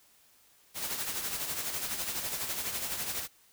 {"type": "noise with tremolo", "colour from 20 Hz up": "white", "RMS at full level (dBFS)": -33, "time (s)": [0.74, 3.28], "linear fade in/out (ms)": 50, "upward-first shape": "sine", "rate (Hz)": 12, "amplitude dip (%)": 50, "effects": ["white hiss -63 dBFS RMS until 3.52 s"]}